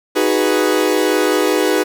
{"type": "chord", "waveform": "40% pulse", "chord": "G# minor seventh", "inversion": "second", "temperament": "equal", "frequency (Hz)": [311.1, 370, 415.3, 493.9], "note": ["D#4", "F#4", "G#4", "B4"], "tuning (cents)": [0, 0, 0, 0], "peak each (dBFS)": -18, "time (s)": [0.15, 1.84], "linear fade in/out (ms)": 20, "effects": []}